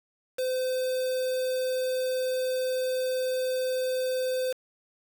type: tone with quantisation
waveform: triangle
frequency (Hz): 513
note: C5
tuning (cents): -34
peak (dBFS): -24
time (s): 0.38-4.53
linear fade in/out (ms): 10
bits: 6
effects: none